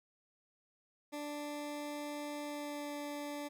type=tone with pitch glide; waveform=20% pulse; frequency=293.7 to 291.2 Hz; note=D4 to D4; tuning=0 to -15 cents; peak=-35 dBFS; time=1.12-3.49 s; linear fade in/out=20 ms; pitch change=-15 cents; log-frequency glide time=2.44-2.93 s; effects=none